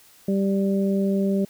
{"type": "harmonic tone", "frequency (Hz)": 196, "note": "G3", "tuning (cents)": 0, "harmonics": [1, 2, 3], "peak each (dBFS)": [-20, -26, -30], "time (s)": [0.28, 1.45], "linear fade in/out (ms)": 5, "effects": ["white hiss -53 dBFS RMS until 1.49 s"]}